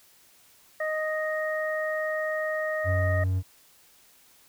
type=harmonic tone; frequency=622.3 Hz; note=D#5; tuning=in tune; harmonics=1 / 2 / 3; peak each=-28 / -37 / -31 dBFS; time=0.8-3.24 s; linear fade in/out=5 ms
type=tone; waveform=triangle; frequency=93.1 Hz; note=F#2; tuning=11 cents sharp; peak=-21 dBFS; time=2.84-3.43 s; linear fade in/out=50 ms
effects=white hiss -58 dBFS RMS until 4.48 s

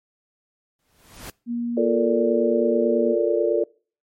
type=noise with exponential growth; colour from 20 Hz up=pink; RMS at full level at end=-34 dBFS; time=0.79-1.3 s; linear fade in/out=2 ms; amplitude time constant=110 ms
type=tone; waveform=sine; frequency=237.3 Hz; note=A#3; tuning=31 cents sharp; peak=-23 dBFS; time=1.46-3.16 s; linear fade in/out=50 ms
type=chord; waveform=sine; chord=Bb major seventh; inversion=second; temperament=just; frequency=349.6 / 437 / 466.2 / 582.7 Hz; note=F4 / A4 / Bb4 / D5; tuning=+2 / -12 / 0 / -14 cents; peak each=-23 dBFS; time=1.77-3.64 s; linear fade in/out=5 ms
effects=noise-tail reverb RT60 0.4 s tail -25 dB re dry + MP3 64 kbps

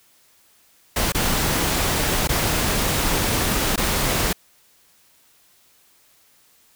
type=noise with dropouts; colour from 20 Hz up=pink; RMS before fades=-21 dBFS; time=0.96-4.33 s; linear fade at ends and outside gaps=5 ms; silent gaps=1.122-1.146 / 2.275-2.29 / 3.76-3.776 s; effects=white hiss -57 dBFS RMS until 6.75 s

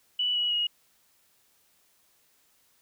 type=tone with pitch steps; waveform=sine; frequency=2960 / 2923 / 2886 Hz; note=F#7 / F#7 / F#7; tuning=0 / -22 / -44 cents; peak=-24 dBFS; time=0.19-0.67 s; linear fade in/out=5 ms; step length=160 ms; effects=white hiss -66 dBFS RMS until 2.81 s

